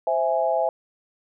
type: chord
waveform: sine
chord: C augmented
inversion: none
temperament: equal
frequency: 523.3 / 659.3 / 830.6 Hz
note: C5 / E5 / G#5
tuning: 0 / 0 / 0 cents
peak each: -25 / -22 / -25 dBFS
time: 0.07-0.69 s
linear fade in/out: 2 ms
effects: none